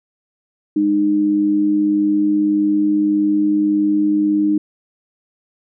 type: tone pair together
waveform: sine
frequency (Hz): 204.1 / 305.8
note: G#3 / D#4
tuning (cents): -30 / -30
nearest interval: perfect fifth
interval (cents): 700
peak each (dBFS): -23 / -13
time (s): 0.76-4.58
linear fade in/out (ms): 5
effects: none